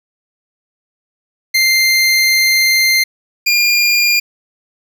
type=tone pair in turn; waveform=25% pulse; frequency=2093 / 2408 Hz; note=C7 / D7; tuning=0 / +43 cents; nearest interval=major second; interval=243 cents; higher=second; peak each=-6 dBFS; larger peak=neither; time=1.54-3.04 / 3.46-4.2 s; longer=first; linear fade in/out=10 ms; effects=none